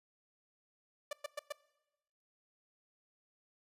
sawtooth tone bursts, 587.3 Hz, D5, in tune, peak -33 dBFS, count 4, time 1.11-1.524 s, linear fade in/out 5 ms, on 21 ms, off 110 ms, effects noise-tail reverb RT60 1.0 s tail -21 dB re dry + resampled to 32000 Hz

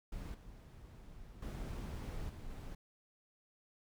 brown noise with level steps, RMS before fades -44 / -54 / -42 / -48 / -46 dBFS, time 0.12-2.75 s, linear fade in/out 5 ms, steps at 0.34 / 1.42 / 2.29 / 2.5 s, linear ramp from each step 5 ms, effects none

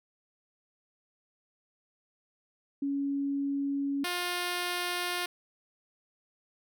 sine / 5% pulse tone pair in turn, 279.6 / 354.6 Hz, C#4 / F4, +15 / +26 cents, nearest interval major third, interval 411 cents, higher second, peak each -28 / -19 dBFS, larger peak second, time 2.82-4.04 / 4.04-5.26 s, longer neither, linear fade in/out 5 ms, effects none

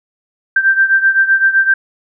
sine beating tone pair, 1568 / 1575.8 Hz, G6 / G6, 0 / +9 cents, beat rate 7.8 Hz, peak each -10 / -14 dBFS, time 0.56-1.74 s, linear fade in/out 5 ms, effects none

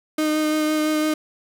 35% pulse tone with vibrato, 307.7 Hz, D#4, 19 cents flat, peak -17 dBFS, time 0.18-1.14 s, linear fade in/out 5 ms, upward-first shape sine, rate 5.9 Hz, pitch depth 12 cents each way, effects none

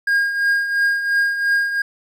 triangle tone with tremolo, 1623 Hz, G#6, 40 cents flat, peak -11 dBFS, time 0.07-1.82 s, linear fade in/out 5 ms, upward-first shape triangle, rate 2.9 Hz, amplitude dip 65%, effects none

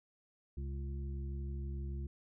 harmonic tone with a mistuned harmonic, 69.3 Hz, C#2, in tune, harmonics 1 / 2 / 3 / 5, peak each -38 / -46 / -51 / -53 dBFS, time 0.57-2.07 s, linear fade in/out 5 ms, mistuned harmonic 2, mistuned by -33 cents, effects none

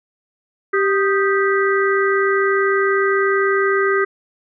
harmonic tone with a mistuned harmonic, 392 Hz, G4, in tune, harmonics 1 / 3 / 4 / 5, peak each -16 / -21 / -22 / -23 dBFS, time 0.73-4.05 s, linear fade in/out 10 ms, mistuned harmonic 3, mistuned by +90 cents, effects none

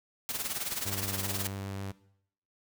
white noise with tremolo, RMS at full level -32 dBFS, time 0.29-1.47 s, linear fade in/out 0 ms, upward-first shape sine, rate 19 Hz, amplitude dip 70%
sawtooth tone with vibrato, 98 Hz, G2, in tune, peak -32 dBFS, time 0.85-1.92 s, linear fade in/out 10 ms, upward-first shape triangle, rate 7.5 Hz, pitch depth 11 cents each way
effects noise-tail reverb RT60 0.7 s tail -18 dB re dry

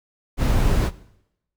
brown noise, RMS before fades -18 dBFS, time 0.37-0.91 s, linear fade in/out 50 ms, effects noise-tail reverb RT60 0.8 s tail -18 dB re dry

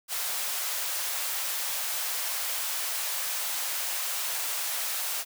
white high-pass noise, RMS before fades -31 dBFS, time 0.08-5.25 s, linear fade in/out 50 ms, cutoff 570 Hz, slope 24 dB/octave, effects none

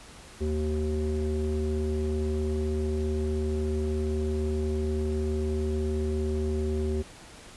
square tone with low-pass filter, 76.4 Hz, D#2, 31 cents flat, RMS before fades -28 dBFS, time 0.4-7.03 s, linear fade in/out 20 ms, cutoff 380 Hz, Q 3.8, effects pink hiss -48 dBFS RMS until 7.56 s + resampled to 24000 Hz

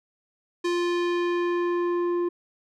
square tone with low-pass filter sweep, 349.2 Hz, F4, in tune, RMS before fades -25 dBFS, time 0.64-2.29 s, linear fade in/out 10 ms, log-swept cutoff 6000 to 780 Hz, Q 0.89, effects none

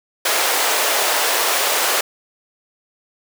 pink high-pass noise, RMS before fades -18 dBFS, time 0.25-2.01 s, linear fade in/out 5 ms, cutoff 470 Hz, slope 24 dB/octave, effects none

